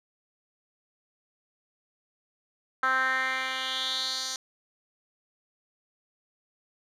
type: tone with band-pass filter sweep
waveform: 10% pulse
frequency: 261.2 Hz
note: C4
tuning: 3 cents flat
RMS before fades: -29 dBFS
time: 2.83-4.36 s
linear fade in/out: 2 ms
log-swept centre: 1400 to 5500 Hz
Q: 3.8
effects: none